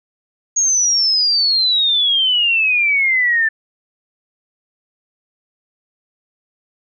sine exponential sweep, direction down, 6645 to 1760 Hz, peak -12 dBFS, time 0.56-3.49 s, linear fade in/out 10 ms, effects none

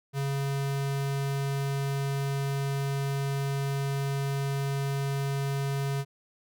square tone, 138.59 Hz, C#3, in tune, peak -28 dBFS, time 0.13-6.05 s, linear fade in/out 50 ms, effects none

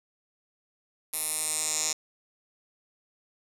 10% pulse tone with band-pass filter sweep, 155.56 Hz, D#3, in tune, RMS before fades -30 dBFS, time 1.13-1.93 s, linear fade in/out 5 ms, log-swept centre 11000 to 6600 Hz, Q 3.9, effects none

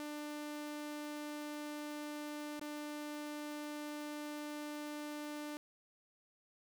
sawtooth tone with dropouts, 297.3 Hz, D4, 21 cents sharp, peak -38 dBFS, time 0-5.57 s, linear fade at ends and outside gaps 0 ms, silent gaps 2.595-2.613 s, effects none

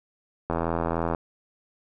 click train, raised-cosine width 1 ms, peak -12 dBFS, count 55, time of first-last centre 0.5-1.148 s, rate 83.3 Hz, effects none

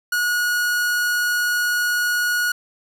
45% pulse tone, 1452 Hz, F#6, 33 cents flat, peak -18 dBFS, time 0.12-2.52 s, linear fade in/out 5 ms, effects none

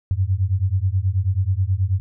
sine beating tone pair, 90.5 / 99.8 Hz, F#2 / G2, -38 / +32 cents, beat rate 9.3 Hz, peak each -20 dBFS, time 0.11-2 s, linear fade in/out 0 ms, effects none

